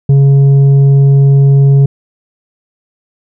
sine tone with tanh clipping, 138.59 Hz, C#3, in tune, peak -4 dBFS, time 0.09-1.86 s, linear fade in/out 5 ms, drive 5 dB, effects none

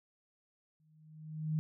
sine tone with exponential growth, 155.56 Hz, D#3, in tune, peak -28 dBFS, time 0.8-1.59 s, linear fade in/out 0 ms, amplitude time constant 170 ms, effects none

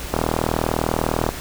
click train, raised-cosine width 1 ms, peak -4 dBFS, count 47, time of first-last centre 0.14-1.29 s, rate 40 Hz, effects added 60 Hz sine -37 dBFS peak until 1.4 s + pink hiss -32 dBFS RMS until 1.4 s

